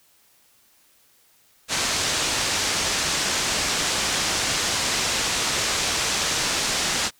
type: low-pass noise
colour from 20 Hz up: white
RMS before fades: -24 dBFS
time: 1.68-7.11 s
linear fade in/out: 50 ms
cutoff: 7400 Hz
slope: 24 dB/octave
effects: white hiss -59 dBFS RMS until 7.19 s